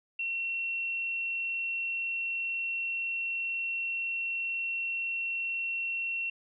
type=tone; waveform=sine; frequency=2721 Hz; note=F7; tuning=46 cents flat; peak=-30 dBFS; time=0.19-6.3 s; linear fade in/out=5 ms; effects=none